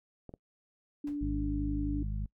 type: clicks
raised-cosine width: 2 ms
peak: -32 dBFS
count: 2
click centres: 0.293 / 0.339 s
type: tone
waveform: sine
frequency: 290.8 Hz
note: D4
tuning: 17 cents flat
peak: -32 dBFS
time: 1.04-2.03 s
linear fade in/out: 5 ms
type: noise with exponential decay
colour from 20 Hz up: brown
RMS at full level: -40 dBFS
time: 1.07-1.21 s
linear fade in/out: 2 ms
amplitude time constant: 30 ms
type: harmonic tone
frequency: 51.5 Hz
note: G#1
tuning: 14 cents flat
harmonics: 1 / 2 / 3 / 4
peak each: -33 / -39 / -43 / -45 dBFS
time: 1.21-2.26 s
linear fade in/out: 5 ms
effects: noise-tail reverb RT60 0.1 s tail -23 dB re dry